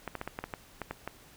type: clicks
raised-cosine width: 0.5 ms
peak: -20 dBFS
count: 10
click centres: 0.077 / 0.153 / 0.214 / 0.276 / 0.389 / 0.44 / 0.538 / 0.817 / 0.91 / 1.076 s
effects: pink hiss -56 dBFS RMS until 1.36 s